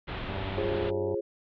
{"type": "low-pass noise", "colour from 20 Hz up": "pink", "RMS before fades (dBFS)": -36, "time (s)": [0.07, 0.91], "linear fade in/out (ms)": 20, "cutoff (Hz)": 3700, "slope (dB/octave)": 48}
{"type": "harmonic tone", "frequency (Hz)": 96.2, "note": "G2", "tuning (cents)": -32, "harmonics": [1, 2, 3, 4, 6, 7, 8, 9, 10], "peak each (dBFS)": [-35, -43, -46, -41, -45, -46, -49, -46, -50], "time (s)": [0.28, 1.15], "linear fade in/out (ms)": 5}
{"type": "chord", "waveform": "sine", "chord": "F minor", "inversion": "none", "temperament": "equal with one note detuned", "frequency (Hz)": [349.2, 415.3, 536.1], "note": ["F4", "Ab4", "C5"], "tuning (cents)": [0, 0, 42], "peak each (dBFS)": [-33, -30, -33], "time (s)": [0.57, 1.21], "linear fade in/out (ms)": 10}
{"effects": ["MP3 64 kbps"]}